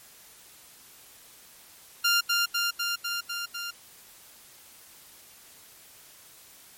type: tone with echo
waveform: 15% pulse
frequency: 1396.9 Hz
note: F6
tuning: in tune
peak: -14 dBFS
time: 2.04-2.21 s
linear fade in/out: 10 ms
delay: 250 ms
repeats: 6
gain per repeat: -2 dB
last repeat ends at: 3.71 s
effects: white hiss -52 dBFS RMS until 6.77 s + MP3 64 kbps